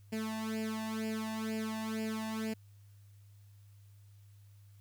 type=tone with flanger; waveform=sawtooth; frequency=220 Hz; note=A3; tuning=in tune; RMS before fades=-37 dBFS; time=0.12-2.54 s; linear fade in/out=10 ms; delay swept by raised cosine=0.4 to 1.13 ms; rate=2.1 Hz; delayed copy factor=+0.85; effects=added 101 Hz sine -55 dBFS peak until 4.8 s + white hiss -72 dBFS RMS until 4.8 s